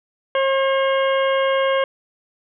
harmonic tone with a mistuned harmonic, 538 Hz, C5, 48 cents sharp, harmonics 1 / 2 / 3 / 4 / 5 / 6, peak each -17 / -23 / -27 / -29 / -31 / -33 dBFS, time 0.35-1.84 s, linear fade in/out 2 ms, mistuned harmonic 5, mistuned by +88 cents, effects none

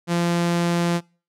sawtooth tone, 172 Hz, F3, 26 cents flat, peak -15 dBFS, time 0.07-1.01 s, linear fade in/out 50 ms, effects noise-tail reverb RT60 0.4 s tail -26 dB re dry + low-pass 10000 Hz 12 dB/octave

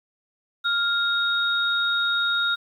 sine tone pair together, 1400 / 3738 Hz, F6 / A#7, +4 / +4 cents, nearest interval octave + perfect fourth, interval 1700 cents, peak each -22 / -24 dBFS, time 0.64-2.56 s, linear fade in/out 20 ms, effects 9-bit

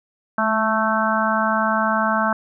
harmonic tone with a mistuned harmonic, 220 Hz, A3, in tune, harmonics 1 / 3 / 4 / 5 / 6 / 7, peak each -24 / -24 / -24 / -24 / -24 / -24 dBFS, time 0.38-2.33 s, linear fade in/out 2 ms, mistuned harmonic 1, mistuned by -24 cents, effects none

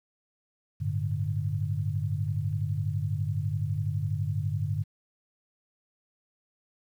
sine chord, G suspended second, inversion none, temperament equal, 98 / 110 / 146.83 Hz, G2 / A2 / D3, 0 / 0 / 0 cents, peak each -30 / -32 / -31 dBFS, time 0.8-4.84 s, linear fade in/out 20 ms, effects 10-bit

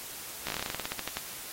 slowing click train, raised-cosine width 0.2 ms, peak -15 dBFS, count 17, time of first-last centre 0.47-1.17 s, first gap 15 ms, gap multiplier 1.13, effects white hiss -42 dBFS RMS until 1.52 s + AAC 48 kbps

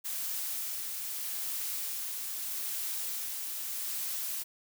blue noise with tremolo, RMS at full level -35 dBFS, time 0.04-4.44 s, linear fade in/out 20 ms, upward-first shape sine, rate 0.8 Hz, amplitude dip 25%, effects none

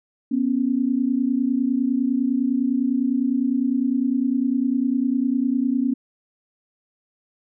sine tone pair together, 244.4 / 274.3 Hz, B3 / C#4, -18 / -18 cents, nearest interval major second, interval 200 cents, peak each -21 dBFS, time 0.31-5.94 s, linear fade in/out 10 ms, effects none

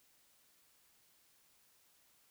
silence, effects white hiss -70 dBFS RMS until 2.3 s

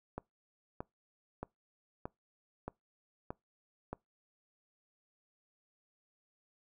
click train, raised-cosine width 1 ms, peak -25 dBFS, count 7, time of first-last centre 0.18-3.93 s, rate 1.6 Hz, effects noise-tail reverb RT60 0.2 s tail -24 dB re dry

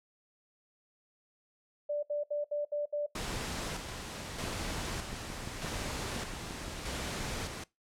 sine tone bursts, 587.3 Hz, D5, in tune, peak -30 dBFS, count 6, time 1.89-3.065 s, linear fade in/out 10 ms, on 140 ms, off 67 ms
pink noise with tremolo, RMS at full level -37 dBFS, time 3.15-7.64 s, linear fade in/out 5 ms, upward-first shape square, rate 0.81 Hz, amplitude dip 40%
click train, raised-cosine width 3 ms, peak -29 dBFS, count 14, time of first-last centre 4.44-6.681 s, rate 5.8 Hz
effects noise-tail reverb RT60 0.2 s tail -21 dB re dry + low-pass 9000 Hz 12 dB/octave

